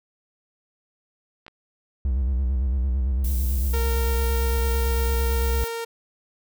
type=clicks; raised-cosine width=0.3 ms; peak=-27 dBFS; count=2; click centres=1.465 / 1.481 s
type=tone with vibrato; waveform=triangle; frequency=64.7 Hz; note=C2; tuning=19 cents flat; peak=-18 dBFS; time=2.05-5.64 s; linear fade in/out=0 ms; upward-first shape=square; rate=8.9 Hz; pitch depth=94 cents each way
type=noise; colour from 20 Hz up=violet; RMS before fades=-35 dBFS; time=3.24-5.68 s; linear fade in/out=5 ms
type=tone; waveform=sawtooth; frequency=461.1 Hz; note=A#4; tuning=19 cents flat; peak=-24 dBFS; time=3.73-5.85 s; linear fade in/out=10 ms
effects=none